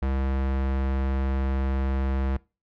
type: tone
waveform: square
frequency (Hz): 66.8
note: C2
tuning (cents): +36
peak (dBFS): -24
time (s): 0.02-2.37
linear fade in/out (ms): 5
effects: noise-tail reverb RT60 0.3 s tail -23 dB re dry + low-pass 2000 Hz 12 dB/octave